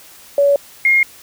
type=tone pair in turn; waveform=sine; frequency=566 / 2137 Hz; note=C#5 / C7; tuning=+36 / +36 cents; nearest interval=octave + major seventh; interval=2300 cents; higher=second; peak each=-9 dBFS; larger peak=neither; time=0.38-0.56 / 0.85-1.03 s; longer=neither; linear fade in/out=2 ms; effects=white hiss -42 dBFS RMS until 1.22 s